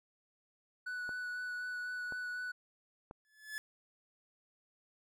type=tone with vibrato; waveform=triangle; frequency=1480 Hz; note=F#6; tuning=in tune; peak=-36 dBFS; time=0.86-2.52 s; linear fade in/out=10 ms; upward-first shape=sine; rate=4 Hz; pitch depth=12 cents each way
type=clicks; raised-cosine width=1 ms; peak=-33 dBFS; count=3; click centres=1.092 / 2.123 / 3.111 s
type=tone with exponential growth; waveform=45% pulse; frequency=1721 Hz; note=A6; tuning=39 cents flat; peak=-36 dBFS; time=3.25-3.58 s; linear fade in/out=0 ms; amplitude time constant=70 ms
effects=none